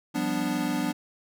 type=chord; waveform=square; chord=G dominant seventh; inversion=third; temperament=equal; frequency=174.61 / 196 / 246.9 / 293.7 Hz; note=F3 / G3 / B3 / D4; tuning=0 / 0 / 0 / 0 cents; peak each=-35 / -34 / -31 / -30 dBFS; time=0.14-0.93 s; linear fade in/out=20 ms; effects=none